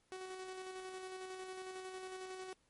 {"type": "tone with tremolo", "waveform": "sawtooth", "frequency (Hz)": 374, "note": "F#4", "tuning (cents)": 19, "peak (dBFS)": -40, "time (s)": [0.12, 2.53], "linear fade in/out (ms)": 0, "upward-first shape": "square", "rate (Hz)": 11, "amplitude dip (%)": 30, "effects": ["pink hiss -75 dBFS RMS until 2.69 s", "MP3 48 kbps"]}